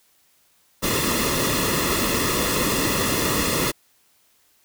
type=noise with comb filter; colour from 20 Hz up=pink; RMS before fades=-22 dBFS; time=0.82-3.72 s; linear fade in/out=20 ms; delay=1.3 ms; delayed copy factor=-0.7; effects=white hiss -61 dBFS RMS until 4.64 s